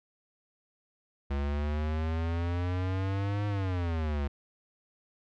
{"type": "exponential two-way sweep", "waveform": "square", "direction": "up then down", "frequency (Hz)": [69.3, 103.83, 69.3], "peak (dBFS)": -29, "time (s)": [1.3, 4.28], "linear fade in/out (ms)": 10, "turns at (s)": 3.47, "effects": ["low-pass 3000 Hz 12 dB/octave"]}